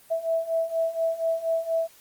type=beating tone pair; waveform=sine; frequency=654 / 658.2 Hz; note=E5 / E5; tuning=-14 / -3 cents; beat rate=4.2 Hz; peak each=-28 / -25 dBFS; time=0.1-1.88 s; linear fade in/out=20 ms; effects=white hiss -54 dBFS RMS until 2 s + Opus 24 kbps